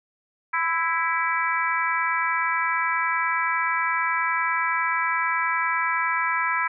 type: harmonic tone with a mistuned harmonic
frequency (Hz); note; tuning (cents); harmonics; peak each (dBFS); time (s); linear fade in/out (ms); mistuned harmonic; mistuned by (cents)
329.6; E4; 0; 3 / 4 / 5 / 6 / 7; -26 / -27 / -28 / -29 / -29; 0.53-6.68; 10; 3; +21
effects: none